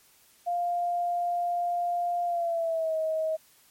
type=tone with pitch glide; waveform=sine; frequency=700 to 634.5 Hz; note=F5 to D#5; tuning=+4 to +34 cents; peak=-25 dBFS; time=0.46-3.37 s; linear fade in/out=20 ms; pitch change=-170 cents; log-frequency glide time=2.25-2.96 s; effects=white hiss -60 dBFS RMS until 3.7 s + MP3 64 kbps